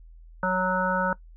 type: harmonic tone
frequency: 185 Hz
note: F#3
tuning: in tune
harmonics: 1 / 3 / 5 / 7 / 8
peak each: -29 / -28 / -28 / -30 / -28 dBFS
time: 0.43-1.13 s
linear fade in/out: 2 ms
effects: noise-tail reverb RT60 0.1 s tail -20 dB re dry + added 41 Hz sine -45 dBFS peak until 1.36 s